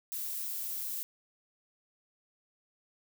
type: noise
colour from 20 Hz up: violet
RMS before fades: -37 dBFS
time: 0.12-1.03 s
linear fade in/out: 0 ms
effects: none